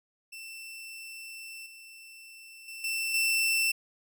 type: tone with level steps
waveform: sawtooth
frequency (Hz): 2678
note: E7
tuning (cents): +27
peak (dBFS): -38 / -44 / -37 / -26 / -21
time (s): 0.32-3.72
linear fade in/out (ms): 10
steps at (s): 1.66 / 2.68 / 2.84 / 3.14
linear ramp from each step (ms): 2
effects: none